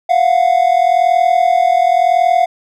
triangle tone pair together, 687 / 727.9 Hz, F5 / F#5, -29 / -29 cents, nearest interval minor second, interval 100 cents, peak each -10 dBFS, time 0.09-2.46 s, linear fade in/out 10 ms, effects none

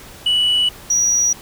sine tone pair in turn, 2951 / 5791 Hz, F#7 / F#8, -5 / -38 cents, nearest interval octave, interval 1167 cents, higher second, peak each -11 dBFS, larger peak neither, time 0.26-0.69 / 0.9-1.33 s, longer neither, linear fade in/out 5 ms, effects tanh soft clip ceiling -11 dBFS + pink hiss -39 dBFS RMS until 1.41 s

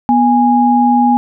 sine tone pair together, 244.4 / 825.9 Hz, B3 / G#5, -18 / -10 cents, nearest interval octave + major sixth, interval 2108 cents, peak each -10 dBFS, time 0.09-1.17 s, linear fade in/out 0 ms, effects none

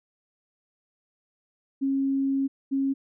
sine tone pair in turn, 272 / 272 Hz, C#4 / C#4, -33 / -33 cents, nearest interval unison, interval 0 cents, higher neither, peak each -22 dBFS, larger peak neither, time 1.81-2.48 / 2.71-2.94 s, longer first, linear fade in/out 20 ms, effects none

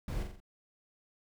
brown noise with echo, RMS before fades -35 dBFS, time 0.08-0.23 s, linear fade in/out 2 ms, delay 43 ms, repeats 4, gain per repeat -5 dB, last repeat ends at 0.402 s, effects none

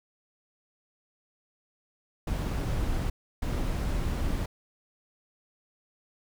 brown noise bursts at uneven times, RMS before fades -29 dBFS, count 2, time 2.27-3.1 / 3.42-4.46 s, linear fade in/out 5 ms, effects none

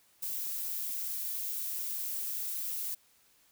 violet noise, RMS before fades -36 dBFS, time 0.22-2.95 s, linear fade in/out 10 ms, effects white hiss -66 dBFS RMS until 3.51 s

